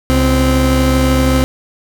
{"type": "tone pair together", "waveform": "30% pulse", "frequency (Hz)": [68.17, 260], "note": ["C#2", "C4"], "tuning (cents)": [-28, -11], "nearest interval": "octave + major seventh", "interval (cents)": 2317, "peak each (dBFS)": -10, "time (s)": [0.1, 1.44], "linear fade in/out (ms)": 0, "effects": []}